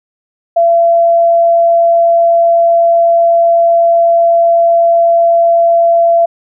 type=tone; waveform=sine; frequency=677 Hz; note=E5; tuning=46 cents sharp; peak=-5 dBFS; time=0.56-6.26 s; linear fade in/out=10 ms; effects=none